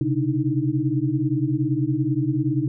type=tone cluster; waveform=sine; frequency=127.9 / 138.4 / 300.6 / 318.1 Hz; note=C3 / C#3 / D4 / D#4; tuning=-39 / -2 / +40 / +38 cents; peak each=-25 dBFS; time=0.01-2.68 s; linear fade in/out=2 ms; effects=none